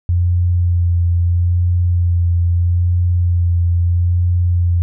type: tone with vibrato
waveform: sine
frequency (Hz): 87.31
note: F2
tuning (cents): 0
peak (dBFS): -11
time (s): 0.09-4.82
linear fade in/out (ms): 0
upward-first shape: sine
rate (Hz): 0.77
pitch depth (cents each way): 19
effects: none